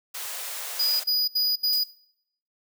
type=high-pass noise; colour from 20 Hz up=white; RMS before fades=-34 dBFS; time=0.14-1.04 s; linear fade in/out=10 ms; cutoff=460 Hz; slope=48 dB/octave
type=tone bursts; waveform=square; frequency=4930 Hz; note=D#8; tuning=17 cents flat; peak=-21 dBFS; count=4; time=0.79-1.84 s; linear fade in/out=10 ms; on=210 ms; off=70 ms
type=noise with exponential decay; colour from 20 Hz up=violet; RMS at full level=-30 dBFS; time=1.73-1.92 s; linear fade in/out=0 ms; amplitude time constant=41 ms
effects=noise-tail reverb RT60 0.7 s tail -23 dB re dry